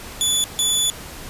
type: tone pair in turn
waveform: 20% pulse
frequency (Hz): 3458 / 3458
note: A7 / A7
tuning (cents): -31 / -31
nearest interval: unison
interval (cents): 0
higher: neither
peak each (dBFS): -11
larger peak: neither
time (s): 0.21-0.44 / 0.59-0.9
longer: second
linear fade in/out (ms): 0
effects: pink hiss -36 dBFS RMS until 1.29 s + resampled to 32000 Hz